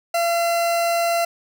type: tone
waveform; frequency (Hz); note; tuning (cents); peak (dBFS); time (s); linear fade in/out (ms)
40% pulse; 681; F5; -44; -17; 0.14-1.25; 5
effects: none